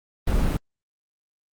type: noise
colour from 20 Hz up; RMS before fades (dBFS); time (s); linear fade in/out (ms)
brown; -21; 0.27-0.57; 5
effects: Opus 24 kbps